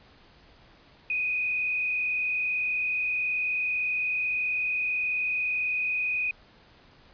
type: tone with frequency modulation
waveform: sine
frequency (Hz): 2489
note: D#7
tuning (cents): 0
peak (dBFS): -25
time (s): 1.1-6.31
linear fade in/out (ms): 2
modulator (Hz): 38.3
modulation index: 1.1
effects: pink hiss -56 dBFS RMS until 7.13 s + resampled to 11025 Hz